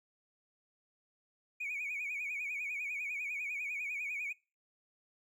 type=tone with vibrato; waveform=triangle; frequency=2349 Hz; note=D7; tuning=in tune; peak=-33 dBFS; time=1.6-4.33 s; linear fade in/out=10 ms; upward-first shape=sine; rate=10 Hz; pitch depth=110 cents each way; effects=noise-tail reverb RT60 0.3 s tail -25 dB re dry + tanh soft clip ceiling -32 dBFS